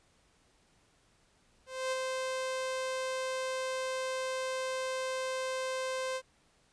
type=tone with ADSR envelope; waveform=sawtooth; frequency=520 Hz; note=C5; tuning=11 cents flat; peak=-26 dBFS; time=1.66-6.22 s; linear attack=260 ms; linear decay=25 ms; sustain=-3 dB; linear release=59 ms; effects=pink hiss -68 dBFS RMS until 6.72 s + resampled to 22050 Hz